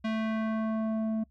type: tone with low-pass filter sweep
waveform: square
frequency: 220.5 Hz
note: A3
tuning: 4 cents sharp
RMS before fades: -30 dBFS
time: 0.04-1.24 s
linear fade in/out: 10 ms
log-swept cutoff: 3300 to 460 Hz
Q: 1.1
effects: noise-tail reverb RT60 0.1 s tail -25 dB re dry + added 67 Hz sine -60 dBFS peak until 1.3 s